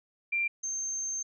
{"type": "tone pair in turn", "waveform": "sine", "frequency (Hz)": [2371, 6330], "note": ["D7", "G8"], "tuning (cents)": [16, 16], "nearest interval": "octave + perfect fourth", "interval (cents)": 1700, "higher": "second", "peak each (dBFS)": [-26, -31], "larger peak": "first", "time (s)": [[0.32, 0.48], [0.63, 1.23]], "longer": "second", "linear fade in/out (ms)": 10, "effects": []}